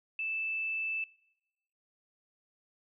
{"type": "tone", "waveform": "sine", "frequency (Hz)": 2637, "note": "E7", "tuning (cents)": 0, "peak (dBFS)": -32, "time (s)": [0.19, 1.04], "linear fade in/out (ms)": 2, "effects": ["noise-tail reverb RT60 0.9 s tail -23 dB re dry"]}